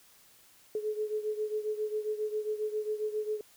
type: beating tone pair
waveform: sine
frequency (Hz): 425.4 / 432.8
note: G#4 / A4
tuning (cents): +42 / -29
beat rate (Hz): 7.4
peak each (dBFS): -32 / -36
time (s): 0.75-3.41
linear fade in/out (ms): 2
effects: white hiss -60 dBFS RMS until 3.56 s